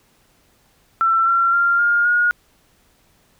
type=tone with pitch steps; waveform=sine; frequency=1342 / 1365.5 / 1389.3 / 1413.6 / 1438.3 Hz; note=E6 / F6 / F6 / F6 / F#6; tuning=+31 / -39 / -9 / +21 / -49 cents; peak=-13 dBFS; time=1.01-2.31 s; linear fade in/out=0 ms; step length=260 ms; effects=pink hiss -58 dBFS RMS until 3.39 s